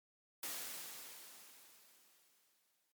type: noise with exponential decay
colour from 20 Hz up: white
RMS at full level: -42 dBFS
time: 0.43-2.92 s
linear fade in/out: 2 ms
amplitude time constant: 540 ms
effects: high-pass 200 Hz 12 dB/octave + MP3 96 kbps

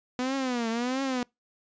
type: tone with vibrato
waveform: sawtooth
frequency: 247.6 Hz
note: B3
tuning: 5 cents sharp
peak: -23 dBFS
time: 0.19-1.23 s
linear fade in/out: 0 ms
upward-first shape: triangle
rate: 1.5 Hz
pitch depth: 180 cents each way
effects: noise-tail reverb RT60 0.2 s tail -26 dB re dry + resampled to 16000 Hz

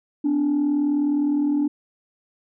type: tone pair together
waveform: sine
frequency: 252 / 291.7 Hz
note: B3 / D4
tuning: +35 / -12 cents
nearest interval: minor third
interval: 253 cents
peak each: -25 / -17 dBFS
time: 0.24-1.68 s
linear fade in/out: 10 ms
effects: tanh soft clip ceiling -15 dBFS

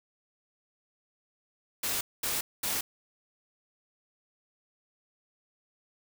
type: noise bursts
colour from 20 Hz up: white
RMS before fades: -31 dBFS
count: 3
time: 1.83-2.81 s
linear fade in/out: 5 ms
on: 180 ms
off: 220 ms
effects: none

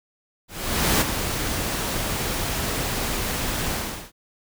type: noise with ADSR envelope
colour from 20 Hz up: pink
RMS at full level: -18 dBFS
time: 0.48-4.12 s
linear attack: 530 ms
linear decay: 19 ms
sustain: -8 dB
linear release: 390 ms
effects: none

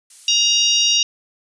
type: noise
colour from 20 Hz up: violet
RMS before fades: -36 dBFS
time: 0.1-0.97 s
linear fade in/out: 5 ms
type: harmonic tone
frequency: 942 Hz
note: A#5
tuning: 18 cents sharp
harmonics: 3 / 4 / 5 / 6 / 7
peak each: -17 / -19 / -23 / -19 / -30 dBFS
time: 0.28-1.03 s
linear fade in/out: 2 ms
effects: resampled to 22050 Hz

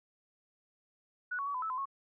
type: tone with pitch steps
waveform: sine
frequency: 1470 / 1116 / 1135 / 1008 / 1309 / 1020 / 1096 Hz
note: F#6 / C#6 / C#6 / B5 / E6 / C6 / C#6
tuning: -12 / +11 / +41 / +35 / -13 / -44 / -20 cents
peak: -33 dBFS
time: 1.31-1.856 s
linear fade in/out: 10 ms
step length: 78 ms
effects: none

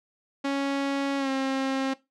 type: tone with pitch glide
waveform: sawtooth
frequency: 277.2 to 267.6 Hz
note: C#4 to C4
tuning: 0 to +39 cents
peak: -21 dBFS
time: 0.44-1.94 s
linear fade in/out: 10 ms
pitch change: -61 cents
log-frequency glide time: 1.18-1.29 s
effects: noise-tail reverb RT60 0.2 s tail -18 dB re dry + low-pass 5000 Hz 12 dB/octave

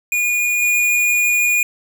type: tone with level steps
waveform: square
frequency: 2442 Hz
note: D#7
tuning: 33 cents flat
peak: -16 / -14 dBFS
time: 0.12-1.63 s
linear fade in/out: 2 ms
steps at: 0.62 s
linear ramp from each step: 2 ms
effects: 7-bit

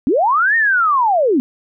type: linear two-way sweep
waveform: sine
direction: up then down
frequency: 227.1 to 1864.7 to 234.7 Hz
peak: -11 dBFS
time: 0.07-1.4 s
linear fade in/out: 0 ms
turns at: 0.56 s
effects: none

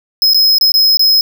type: tone with dropouts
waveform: square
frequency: 5120 Hz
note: D#8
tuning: 49 cents sharp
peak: -7 dBFS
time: 0.22-1.21 s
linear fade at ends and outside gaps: 1 ms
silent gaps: 0.335-0.345 / 0.584-0.611 / 0.719-0.74 / 0.971-0.994 s
effects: none

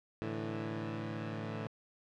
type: chord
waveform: 15% pulse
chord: A suspended fourth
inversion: none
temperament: equal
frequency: 110 / 146.83 / 164.81 Hz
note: A2 / D3 / E3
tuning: 0 / 0 / 0 cents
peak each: -33 / -38 / -37 dBFS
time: 0.22-1.67 s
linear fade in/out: 0 ms
effects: low-pass 3000 Hz 12 dB/octave

